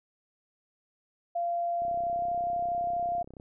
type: tone with pitch glide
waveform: sine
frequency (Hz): 690 to 696.4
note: F5 to F5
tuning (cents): -21 to -5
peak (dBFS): -27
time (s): 1.35-3.23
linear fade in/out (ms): 10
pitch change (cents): +16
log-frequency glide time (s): 2.13-2.24
type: click train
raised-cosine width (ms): 2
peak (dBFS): -34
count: 52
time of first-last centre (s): 1.82-3.399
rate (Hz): 32.3
effects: none